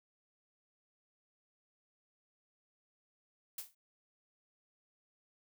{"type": "noise with exponential decay", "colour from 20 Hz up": "blue", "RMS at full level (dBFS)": -38, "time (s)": [3.58, 3.75], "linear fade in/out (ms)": 5, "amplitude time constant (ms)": 35, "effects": []}